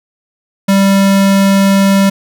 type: tone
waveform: square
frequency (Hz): 196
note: G3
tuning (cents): 0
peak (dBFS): -7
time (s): 0.68-2.1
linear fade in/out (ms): 10
effects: none